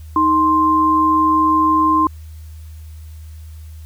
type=tone pair together; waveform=sine; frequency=312.2 / 1049 Hz; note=D#4 / C6; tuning=+6 / +4 cents; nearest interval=octave + major sixth; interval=2098 cents; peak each=-17 / -12 dBFS; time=0.16-2.07 s; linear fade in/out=2 ms; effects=added 78 Hz sine -32 dBFS peak until 3.85 s + white hiss -52 dBFS RMS until 3.85 s